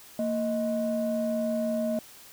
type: tone pair together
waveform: sine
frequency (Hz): 230 / 626.6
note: A#3 / D#5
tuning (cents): -23 / +12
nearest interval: octave + perfect fourth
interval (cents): 1735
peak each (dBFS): -27 / -27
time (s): 0.19-1.99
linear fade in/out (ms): 2
effects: tanh soft clip ceiling -20 dBFS + white hiss -50 dBFS RMS until 2.32 s